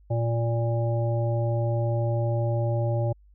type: harmonic tone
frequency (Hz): 116.54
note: A#2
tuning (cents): 0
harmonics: 1 / 3 / 5 / 7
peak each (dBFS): -23 / -34 / -30 / -37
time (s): 0.1-3.13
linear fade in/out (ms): 10
effects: added 50 Hz sine -52 dBFS peak until 3.34 s